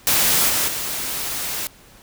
white noise with level steps, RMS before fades -17 / -20 / -26 dBFS, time 0.07-1.67 s, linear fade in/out 0 ms, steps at 0.48 / 0.67 s, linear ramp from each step 20 ms, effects pink hiss -48 dBFS RMS until 2.02 s

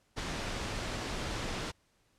pink low-pass noise, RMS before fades -37 dBFS, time 0.16-1.72 s, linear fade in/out 20 ms, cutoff 6300 Hz, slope 12 dB/octave, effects pink hiss -71 dBFS RMS until 2.18 s + low-pass 10000 Hz 12 dB/octave

